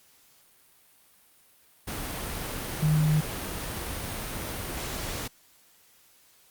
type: tone in noise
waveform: sine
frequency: 153.9 Hz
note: D#3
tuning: 19 cents flat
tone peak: -20 dBFS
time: 2.82-3.21 s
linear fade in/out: 10 ms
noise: pink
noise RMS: -34 dBFS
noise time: 1.87-5.28 s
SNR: +11 dB
effects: white hiss -60 dBFS RMS until 6.5 s + Opus 48 kbps